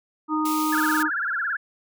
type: harmonic tone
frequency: 309.1 Hz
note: D#4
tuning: 11 cents flat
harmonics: 1 / 3 / 4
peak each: -23 / -29 / -26 dBFS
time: 0.28-1.1 s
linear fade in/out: 50 ms
type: high-pass noise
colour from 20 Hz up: white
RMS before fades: -33 dBFS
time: 0.45-1.03 s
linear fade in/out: 5 ms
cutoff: 2000 Hz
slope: 96 dB/octave
type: tone with vibrato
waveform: sine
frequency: 1531 Hz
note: G6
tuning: 41 cents flat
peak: -23 dBFS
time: 0.72-1.57 s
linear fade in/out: 10 ms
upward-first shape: sine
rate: 18 Hz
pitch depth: 210 cents each way
effects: none